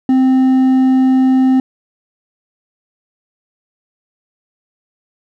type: tone with hard clipping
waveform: triangle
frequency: 260.6 Hz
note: C4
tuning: 7 cents flat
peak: -9 dBFS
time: 0.09-1.6 s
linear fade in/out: 2 ms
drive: 7 dB
effects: none